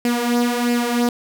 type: tone with flanger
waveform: sawtooth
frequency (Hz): 240.5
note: B3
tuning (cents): -46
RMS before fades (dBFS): -19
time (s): 0.05-1.09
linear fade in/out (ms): 2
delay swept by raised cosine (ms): 0.4 to 4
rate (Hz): 1.5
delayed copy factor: +0.6
effects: none